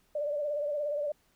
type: tone with vibrato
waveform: sine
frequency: 587.3 Hz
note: D5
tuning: in tune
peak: -29 dBFS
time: 0.15-1.12 s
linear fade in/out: 5 ms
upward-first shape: sine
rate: 17 Hz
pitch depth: 54 cents each way
effects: pink hiss -69 dBFS RMS until 1.35 s